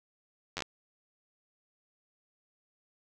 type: slowing click train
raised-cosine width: 0.2 ms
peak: -17 dBFS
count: 5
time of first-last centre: 0.57-0.622 s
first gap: 10 ms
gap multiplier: 1.18
effects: none